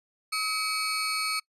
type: tone cluster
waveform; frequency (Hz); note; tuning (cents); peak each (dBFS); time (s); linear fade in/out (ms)
35% pulse; 1275 / 2272 / 4339; D#6 / C#7 / C#8; +42 / +42 / -38; -30; 0.32-1.4; 10
effects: noise-tail reverb RT60 0.1 s tail -24 dB re dry + resampled to 32000 Hz